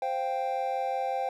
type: chord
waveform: triangle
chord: C suspended fourth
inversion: none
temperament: equal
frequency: 523.3 / 698.5 / 784 Hz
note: C5 / F5 / G5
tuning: 0 / 0 / 0 cents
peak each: -31 / -33 / -28 dBFS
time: 0.02-1.29 s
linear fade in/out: 2 ms
effects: none